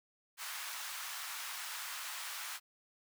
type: high-pass noise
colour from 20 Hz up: pink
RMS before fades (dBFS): -43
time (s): 0.37-2.6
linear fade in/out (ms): 50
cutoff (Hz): 1000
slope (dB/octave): 24
effects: none